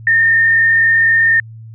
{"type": "tone with frequency modulation", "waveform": "sine", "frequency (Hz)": 1820, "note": "A#6", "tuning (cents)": -42, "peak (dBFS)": -8, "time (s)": [0.07, 1.4], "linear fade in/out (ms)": 2, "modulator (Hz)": 35.9, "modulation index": 0.75, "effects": ["added 112 Hz sine -31 dBFS peak until 1.74 s"]}